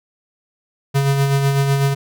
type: tone with tremolo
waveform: square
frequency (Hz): 138.59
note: C#3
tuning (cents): 0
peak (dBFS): -13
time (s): 0.94-1.95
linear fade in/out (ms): 20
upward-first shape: sine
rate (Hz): 8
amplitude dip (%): 40
effects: none